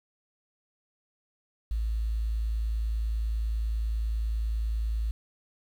sine tone with quantisation, 55 Hz, A1, in tune, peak -26 dBFS, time 1.71-5.11 s, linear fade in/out 0 ms, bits 9, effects none

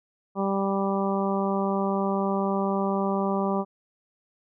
harmonic tone, 196 Hz, G3, in tune, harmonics 1 / 2 / 3 / 4 / 5 / 6, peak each -26 / -29 / -31 / -32 / -33 / -34 dBFS, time 0.35-3.65 s, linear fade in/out 50 ms, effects none

